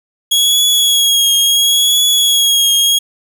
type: tone with vibrato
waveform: sawtooth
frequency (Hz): 3322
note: G#7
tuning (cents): 0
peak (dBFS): -6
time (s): 0.31-2.99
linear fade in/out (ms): 10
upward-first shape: triangle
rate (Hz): 0.72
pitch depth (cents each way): 40
effects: 8-bit